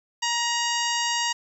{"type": "harmonic tone with a mistuned harmonic", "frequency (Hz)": 942, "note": "A#5", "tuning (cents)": 18, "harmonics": [1, 2, 3, 4, 5, 6, 7, 8], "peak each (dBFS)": [-28, -30, -29, -35, -32, -35, -32, -35], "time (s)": [0.22, 1.33], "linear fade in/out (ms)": 10, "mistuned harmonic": 3, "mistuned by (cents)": 20, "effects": ["9-bit"]}